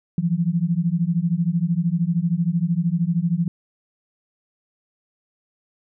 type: beating tone pair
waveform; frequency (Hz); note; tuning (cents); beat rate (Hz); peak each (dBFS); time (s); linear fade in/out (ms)
sine; 164.1 / 177.1; E3 / F3; -8 / +24; 13; -21; 0.18-3.48; 2
effects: none